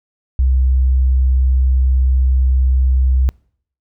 sine tone, 64.6 Hz, C2, 21 cents flat, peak -10 dBFS, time 0.39-3.29 s, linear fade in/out 0 ms, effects noise-tail reverb RT60 0.6 s tail -26 dB re dry

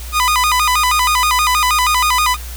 sawtooth tone with vibrato, 1108.7 Hz, C#6, in tune, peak -8 dBFS, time 0.12-2.37 s, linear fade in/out 50 ms, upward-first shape square, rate 6.3 Hz, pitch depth 180 cents each way, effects added 60 Hz sine -26 dBFS peak until 2.56 s + white hiss -34 dBFS RMS until 2.56 s

